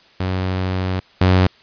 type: tone pair in turn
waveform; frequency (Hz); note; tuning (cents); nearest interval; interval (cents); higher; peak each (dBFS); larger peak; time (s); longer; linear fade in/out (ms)
sawtooth; 93 / 92.41; F#2 / F#2; +9 / -2; unison; 11; first; -15 / -7; second; 0.2-1 / 1.21-1.47; first; 5
effects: white hiss -50 dBFS RMS until 1.62 s + resampled to 11025 Hz